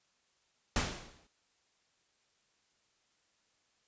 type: noise with exponential decay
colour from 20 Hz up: pink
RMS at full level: -29 dBFS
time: 0.76-1.27 s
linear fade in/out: 2 ms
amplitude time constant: 110 ms
effects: white hiss -74 dBFS RMS until 3.87 s + resampled to 16000 Hz